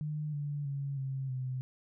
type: tone with pitch steps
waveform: sine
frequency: 151.2 / 145.29 / 139.62 / 134.16 / 128.92 Hz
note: D#3 / D3 / C#3 / C3 / C3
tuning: -49 / -18 / +13 / +44 / -25 cents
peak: -33 dBFS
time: 0.01-1.61 s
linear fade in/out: 0 ms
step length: 320 ms
effects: none